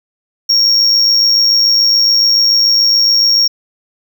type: tone with amplitude modulation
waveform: triangle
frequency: 5560 Hz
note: F8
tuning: 9 cents flat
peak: -4 dBFS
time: 0.49-3.48 s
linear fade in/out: 10 ms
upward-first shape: sine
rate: 107 Hz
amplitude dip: 50%
effects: none